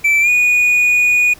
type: tone with pitch glide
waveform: triangle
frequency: 2325 to 2460 Hz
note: D7 to D#7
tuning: -18 to -20 cents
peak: -8 dBFS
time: 0.04-1.34 s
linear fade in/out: 10 ms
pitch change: +98 cents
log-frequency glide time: 0.21-0.29 s
effects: pink hiss -42 dBFS RMS until 1.39 s